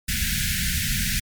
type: band-stop noise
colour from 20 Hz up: pink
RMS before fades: -24 dBFS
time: 0.08-1.2 s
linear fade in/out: 10 ms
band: 230 to 1500 Hz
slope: 96 dB/octave
effects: MP3 96 kbps